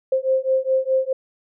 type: beating tone pair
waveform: sine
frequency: 523.3 / 528.1 Hz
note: C5 / C5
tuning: 0 / +16 cents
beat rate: 4.8 Hz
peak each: -20 dBFS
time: 0.12-1.13 s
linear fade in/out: 5 ms
effects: none